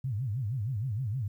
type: tone with vibrato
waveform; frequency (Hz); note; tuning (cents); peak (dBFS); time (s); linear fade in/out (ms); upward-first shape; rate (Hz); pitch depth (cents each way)
sine; 116.54; A#2; 0; -29; 0.04-1.28; 5; sine; 6.4; 280
effects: 11-bit